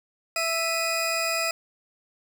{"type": "tone pair together", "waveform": "20% pulse", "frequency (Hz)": [659.3, 2492], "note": ["E5", "D#7"], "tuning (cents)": [0, 2], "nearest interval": "octave + major seventh", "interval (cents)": 2302, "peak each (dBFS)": -22, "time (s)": [0.36, 1.51], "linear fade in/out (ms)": 2, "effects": []}